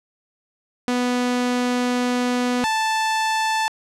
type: tone pair in turn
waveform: sawtooth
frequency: 246.9 / 879.9 Hz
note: B3 / A5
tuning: 0 / 0 cents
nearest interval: octave + minor seventh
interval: 2200 cents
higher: second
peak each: -15 dBFS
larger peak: neither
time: 0.88-2.64 / 2.64-3.68 s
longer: first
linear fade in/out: 0 ms
effects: low-pass 8000 Hz 12 dB/octave